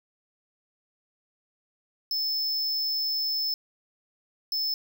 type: tone bursts at uneven times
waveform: square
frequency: 5250 Hz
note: E8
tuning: 8 cents flat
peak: -26 dBFS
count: 2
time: 2.11-3.54 / 4.52-4.74 s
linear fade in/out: 2 ms
effects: none